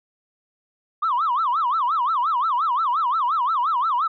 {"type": "tone with vibrato", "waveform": "sine", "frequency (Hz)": 1131, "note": "C#6", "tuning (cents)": 34, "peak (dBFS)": -17, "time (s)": [1.02, 4.08], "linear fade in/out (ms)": 10, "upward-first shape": "sine", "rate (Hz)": 5.7, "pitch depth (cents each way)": 300, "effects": ["tanh soft clip ceiling -15 dBFS"]}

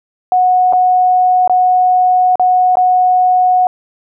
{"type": "tone with dropouts", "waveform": "sine", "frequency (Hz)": 733, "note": "F#5", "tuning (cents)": -16, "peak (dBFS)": -7, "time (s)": [0.32, 3.67], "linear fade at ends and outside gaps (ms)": 1, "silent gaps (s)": [[0.726, 0.733], [1.476, 1.496], [2.356, 2.396], [2.755, 2.77]], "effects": []}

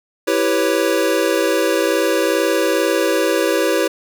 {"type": "chord", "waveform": "square", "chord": "C# half-diminished seventh", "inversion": "first", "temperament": "equal", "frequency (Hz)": [329.6, 392, 493.9, 554.4], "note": ["E4", "G4", "B4", "C#5"], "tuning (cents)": [0, 0, 0, 0], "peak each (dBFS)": -21, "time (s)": [0.27, 3.88], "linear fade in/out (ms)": 10, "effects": []}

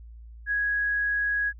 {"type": "tone", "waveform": "sine", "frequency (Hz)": 1661.2, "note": "G#6", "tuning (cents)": 0, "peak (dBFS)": -23, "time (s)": [0.46, 1.53], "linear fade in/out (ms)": 50, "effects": ["added 57 Hz sine -42 dBFS peak until 1.59 s"]}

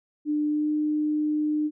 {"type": "tone with pitch glide", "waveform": "sine", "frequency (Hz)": [299.1, 302.4], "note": ["D4", "D#4"], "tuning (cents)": [32, -49], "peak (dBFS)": -22, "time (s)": [0.25, 1.71], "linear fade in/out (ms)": 50, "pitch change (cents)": 19, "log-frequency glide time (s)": [0.49, 0.69], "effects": []}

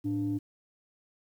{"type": "tone pair together", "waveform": "sine", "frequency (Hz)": [110.24, 294.5], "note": ["A2", "D4"], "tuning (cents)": [4, 5], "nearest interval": "octave + perfect fourth", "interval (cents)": 1701, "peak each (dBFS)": [-33, -28], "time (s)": [0.04, 0.39], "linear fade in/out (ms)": 20, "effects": ["tanh soft clip ceiling -22 dBFS", "10-bit"]}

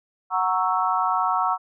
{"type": "chord", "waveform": "sine", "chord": "F# dominant seventh", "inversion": "none", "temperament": "equal", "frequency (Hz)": [740, 932.3, 1108.7, 1318.5], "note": ["F#5", "A#5", "C#6", "E6"], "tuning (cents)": [0, 0, 0, 0], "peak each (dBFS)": -25, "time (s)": [0.3, 1.58], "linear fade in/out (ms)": 50, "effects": []}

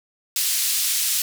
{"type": "band-pass noise", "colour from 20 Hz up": "white", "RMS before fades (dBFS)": -22, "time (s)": [0.36, 1.22], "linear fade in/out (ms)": 2, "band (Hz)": [3100, 14000], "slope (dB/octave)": 12, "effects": []}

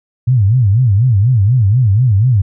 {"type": "tone with vibrato", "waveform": "sine", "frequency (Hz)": 112.2, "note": "A2", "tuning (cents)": 34, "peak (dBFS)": -7, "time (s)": [0.27, 2.42], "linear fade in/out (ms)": 10, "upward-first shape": "sine", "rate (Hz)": 4.1, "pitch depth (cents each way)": 270, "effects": []}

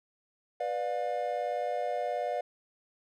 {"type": "chord", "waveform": "triangle", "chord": "B diminished", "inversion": "none", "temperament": "just", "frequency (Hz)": [493.9, 592.7, 711.2], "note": ["B4", "D5", "F5"], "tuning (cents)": [0, 16, 31], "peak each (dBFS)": [-34, -32, -31], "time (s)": [0.6, 2.41], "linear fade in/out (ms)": 5, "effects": []}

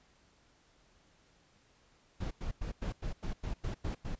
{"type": "noise bursts", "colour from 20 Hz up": "brown", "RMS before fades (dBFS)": -36, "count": 10, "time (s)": [2.2, 4.155], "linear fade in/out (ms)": 10, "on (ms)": 110, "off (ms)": 95, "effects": ["pink hiss -67 dBFS RMS until 4.19 s", "resampled to 16000 Hz"]}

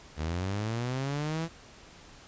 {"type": "linear sweep", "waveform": "sawtooth", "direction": "up", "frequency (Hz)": [73.42, 168.3], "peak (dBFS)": -26, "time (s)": [0.16, 1.49], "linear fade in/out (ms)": 50, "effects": ["pink hiss -52 dBFS RMS until 2.27 s", "resampled to 16000 Hz"]}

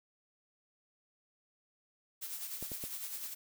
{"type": "noise with tremolo", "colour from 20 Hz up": "blue", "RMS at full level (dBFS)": -40, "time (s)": [2.21, 3.35], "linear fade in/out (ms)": 20, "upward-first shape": "sine", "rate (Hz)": 9.9, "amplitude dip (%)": 50}
{"type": "clicks", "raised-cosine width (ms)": 2, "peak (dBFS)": -31, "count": 3, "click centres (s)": [2.626, 2.718, 2.839]}
{"effects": []}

